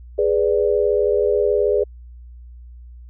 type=chord; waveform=sine; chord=G# diminished; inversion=none; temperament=equal; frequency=415.3 / 493.9 / 587.3 Hz; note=G#4 / B4 / D5; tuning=0 / 0 / 0 cents; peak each=-17 / -20 / -22 dBFS; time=0.18-1.84 s; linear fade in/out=10 ms; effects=added 60 Hz sine -37 dBFS peak until 3.09 s